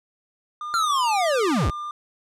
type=tone with pitch glide; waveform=triangle; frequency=1208 to 1199 Hz; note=D6 to D6; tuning=+48 to +36 cents; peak=-27 dBFS; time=0.61-1.91 s; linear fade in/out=2 ms; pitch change=-12 cents; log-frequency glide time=0.99-1.74 s
type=linear sweep; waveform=square; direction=down; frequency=1398 to 36.71 Hz; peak=-20 dBFS; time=0.74-1.7 s; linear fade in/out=0 ms
effects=low-pass 9000 Hz 12 dB/octave